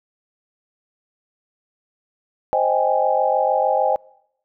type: chord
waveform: sine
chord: Ab major seventh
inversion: first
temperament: equal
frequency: 523.3 / 622.3 / 784 / 830.6 Hz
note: C5 / Eb5 / G5 / Ab5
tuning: 0 / 0 / 0 / 0 cents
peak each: -21 dBFS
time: 2.53-3.96 s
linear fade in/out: 0 ms
effects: noise-tail reverb RT60 0.8 s tail -25 dB re dry